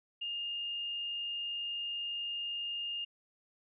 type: tone with frequency modulation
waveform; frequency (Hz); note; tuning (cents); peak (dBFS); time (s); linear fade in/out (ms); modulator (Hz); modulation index
sine; 2825; F7; +19; -35; 0.21-3.05; 10; 72; 0.31
effects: none